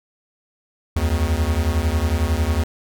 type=beating tone pair; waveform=square; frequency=73.42 / 84.42 Hz; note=D2 / E2; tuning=0 / +42 cents; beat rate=11 Hz; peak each=-21 dBFS; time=0.96-2.64 s; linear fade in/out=5 ms; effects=none